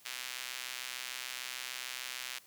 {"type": "tone with high-pass filter", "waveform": "sawtooth", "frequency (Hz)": 126.7, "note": "B2", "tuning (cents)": 45, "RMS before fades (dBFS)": -42, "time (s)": [0.05, 2.39], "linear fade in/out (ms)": 10, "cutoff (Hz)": 2400, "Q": 1, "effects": ["white hiss -61 dBFS RMS until 2.46 s", "high-pass 60 Hz 12 dB/octave"]}